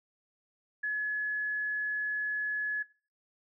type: tone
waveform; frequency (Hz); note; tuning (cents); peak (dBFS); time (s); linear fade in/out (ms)
sine; 1700; G#6; +40; -29; 0.83-2.83; 10
effects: noise-tail reverb RT60 0.4 s tail -20 dB re dry